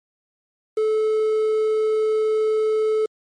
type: tone with quantisation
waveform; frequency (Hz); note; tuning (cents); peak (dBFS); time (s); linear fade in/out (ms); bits
triangle; 434.3; A4; -23; -15; 0.77-3.06; 5; 7
effects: MP3 48 kbps